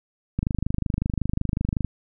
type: click train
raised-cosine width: 5 ms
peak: -11 dBFS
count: 38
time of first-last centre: 0.39-1.847 s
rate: 25.4 Hz
effects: none

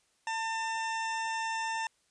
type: harmonic tone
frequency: 898 Hz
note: A5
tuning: 35 cents sharp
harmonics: 1 / 2 / 3 / 4 / 6 / 7 / 8 / 9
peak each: -33 / -37 / -41 / -47 / -46 / -51 / -51 / -52 dBFS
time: 0.27-1.87 s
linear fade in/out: 2 ms
effects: white hiss -71 dBFS RMS until 2.1 s + resampled to 22050 Hz

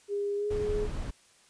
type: tone with pitch glide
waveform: sine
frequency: 405.6 to 419.2 Hz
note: G#4 to G#4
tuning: -41 to +16 cents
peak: -28 dBFS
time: 0.08-0.88 s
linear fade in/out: 50 ms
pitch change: +57 cents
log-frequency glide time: 0.36-0.5 s
type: noise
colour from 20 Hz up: brown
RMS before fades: -34 dBFS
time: 0.5-1.11 s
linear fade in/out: 10 ms
effects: white hiss -61 dBFS RMS until 1.49 s + resampled to 22050 Hz

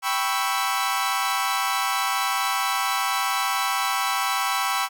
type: chord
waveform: sawtooth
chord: C# half-diminished seventh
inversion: second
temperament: equal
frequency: 784 / 987.8 / 1108.7 / 1318.5 Hz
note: G5 / B5 / C#6 / E6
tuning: 0 / 0 / 0 / 0 cents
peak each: -24 dBFS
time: 0.02-4.89 s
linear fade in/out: 50 ms
effects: none

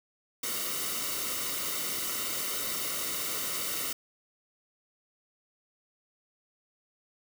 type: noise with comb filter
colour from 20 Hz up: white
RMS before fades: -33 dBFS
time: 0.43-3.93 s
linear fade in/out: 5 ms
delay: 1.2 ms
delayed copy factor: -0.65
effects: none

